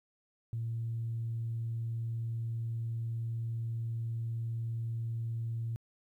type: tone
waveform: sine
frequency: 114.9 Hz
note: A#2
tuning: 25 cents flat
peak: -32 dBFS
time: 0.53-5.76 s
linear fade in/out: 0 ms
effects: tanh soft clip ceiling -28 dBFS + 12-bit